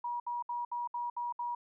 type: tone bursts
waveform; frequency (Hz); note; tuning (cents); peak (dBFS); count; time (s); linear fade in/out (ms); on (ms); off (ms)
sine; 960; B5; -49; -33; 7; 0.04-1.55; 5; 160; 65
effects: none